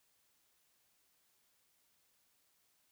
silence, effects white hiss -75 dBFS RMS until 2.91 s

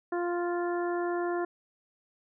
harmonic tone, 349.2 Hz, F4, in tune, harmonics 1 / 2 / 3 / 4 / 5, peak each -29 / -35 / -39 / -41 / -43 dBFS, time 0.12-1.45 s, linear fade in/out 5 ms, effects none

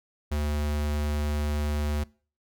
square tone, 74.2 Hz, D2, 18 cents sharp, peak -26 dBFS, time 0.31-2.04 s, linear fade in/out 10 ms, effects noise-tail reverb RT60 0.4 s tail -23 dB re dry

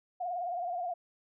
sine tone with vibrato, 707 Hz, F5, 21 cents sharp, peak -32 dBFS, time 0.2-0.94 s, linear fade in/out 10 ms, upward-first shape sine, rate 19 Hz, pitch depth 72 cents each way, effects none

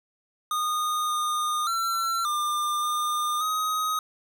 square tone with pitch steps, 1230 / 1222 / 1351 / 1199 / 1210 / 1258 Hz, D#6 / D#6 / E6 / D6 / D#6 / D#6, -20 / -32 / +42 / +36 / -49 / +19 cents, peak -25 dBFS, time 0.51-3.99 s, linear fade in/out 2 ms, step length 580 ms, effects none

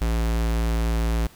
square tone, 56.5 Hz, A1, 47 cents sharp, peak -21 dBFS, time 0.01-1.27 s, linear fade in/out 5 ms, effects pink hiss -51 dBFS RMS until 1.35 s

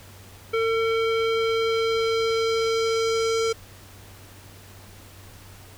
square tone with low-pass filter sweep, 451.7 Hz, A4, 45 cents sharp, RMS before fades -23 dBFS, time 0.53-3.53 s, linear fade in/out 10 ms, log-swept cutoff 2500 to 6400 Hz, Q 1.6, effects added 96 Hz sine -47 dBFS peak until 5.77 s + pink hiss -48 dBFS RMS until 5.77 s

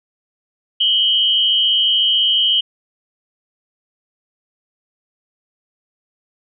sine tone pair together, 2960 / 3174 Hz, F#7 / G7, 0 / +21 cents, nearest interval minor second, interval 121 cents, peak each -15 dBFS, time 0.8-2.61 s, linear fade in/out 10 ms, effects none

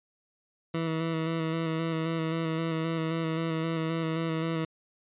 20% pulse tone with vibrato, 162.5 Hz, E3, 24 cents flat, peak -23 dBFS, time 0.74-4.65 s, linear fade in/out 5 ms, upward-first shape square, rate 3.8 Hz, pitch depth 20 cents each way, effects resampled to 8000 Hz

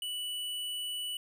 square tone, 2960 Hz, F#7, in tune, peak -35 dBFS, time 0.02-1.17 s, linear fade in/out 2 ms, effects none

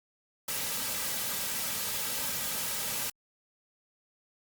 white noise with comb filter, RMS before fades -33 dBFS, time 0.48-3.1 s, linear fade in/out 5 ms, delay 2.8 ms, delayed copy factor -0.55, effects Opus 48 kbps

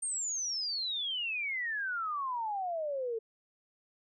sine exponential sweep, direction down, 8870 to 440 Hz, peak -32 dBFS, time 0.02-3.19 s, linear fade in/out 10 ms, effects none

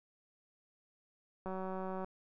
click train, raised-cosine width 1 ms, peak -28 dBFS, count 111, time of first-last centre 1.46-2.045 s, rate 188 Hz, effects none

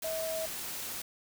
sine tone in noise, 643 Hz, E5, 43 cents flat, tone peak -33 dBFS, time 0.04-0.46 s, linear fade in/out 5 ms, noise white, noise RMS -39 dBFS, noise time 0.02-1.02 s, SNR +3 dB, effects none

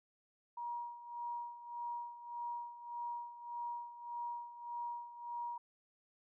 sine tone with tremolo, 952 Hz, A#5, 36 cents sharp, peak -38 dBFS, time 0.57-5.58 s, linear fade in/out 5 ms, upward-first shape sine, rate 1.7 Hz, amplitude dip 75%, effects none

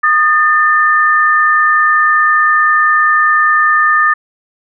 sine tone pair together, 1230.2 / 1785 Hz, D#6 / A6, -20 / +24 cents, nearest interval tritone, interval 644 cents, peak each -10 dBFS, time 0.03-4.14 s, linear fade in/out 10 ms, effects none

